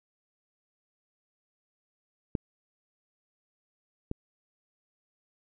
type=clicks; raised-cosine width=3 ms; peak=-15 / -19 dBFS; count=2; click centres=2.352 / 4.114 s; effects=none